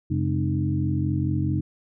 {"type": "tone cluster", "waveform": "sine", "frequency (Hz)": [92.6, 137, 209.6, 262.4, 307.7], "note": ["F#2", "C#3", "G#3", "C4", "D#4"], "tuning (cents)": [2, -20, 16, 5, -19], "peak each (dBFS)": [-26, -25, -32, -34, -28], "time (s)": [0.1, 1.61], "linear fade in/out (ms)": 10, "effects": []}